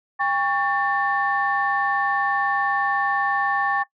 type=tone cluster; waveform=sine; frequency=801 / 1115 / 1787 Hz; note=G5 / C#6 / A6; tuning=+37 / +10 / +26 cents; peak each=-23 dBFS; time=0.19-3.84 s; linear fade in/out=20 ms; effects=noise-tail reverb RT60 0.1 s tail -20 dB re dry + tanh soft clip ceiling -10 dBFS